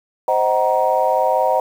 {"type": "chord", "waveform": "sine", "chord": "C half-diminished seventh", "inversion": "none", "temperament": "just", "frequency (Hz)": [523.3, 627.9, 753.5, 941.9], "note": ["C5", "Eb5", "Gb5", "Bb5"], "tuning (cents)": [0, 16, 31, 18], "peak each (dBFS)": -19, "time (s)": [0.28, 1.6], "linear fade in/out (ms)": 2, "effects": ["tanh soft clip ceiling -3 dBFS", "7-bit"]}